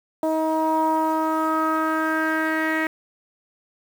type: tone with low-pass filter sweep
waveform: sawtooth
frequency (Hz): 316.8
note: D#4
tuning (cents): +31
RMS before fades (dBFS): -22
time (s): 0.23-2.87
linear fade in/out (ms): 2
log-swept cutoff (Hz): 770 to 2000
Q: 5.4
effects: 7-bit